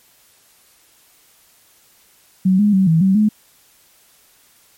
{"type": "tone with pitch steps", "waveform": "sine", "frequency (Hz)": [187.4, 207.6, 190.7, 162.2, 191.4, 212.8], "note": ["F#3", "G#3", "G3", "E3", "G3", "G#3"], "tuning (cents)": [22, 0, -47, -28, -41, 42], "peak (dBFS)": -10, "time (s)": [2.45, 3.29], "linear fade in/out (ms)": 10, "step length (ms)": 140, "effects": ["white hiss -53 dBFS RMS until 4.77 s", "MP3 64 kbps"]}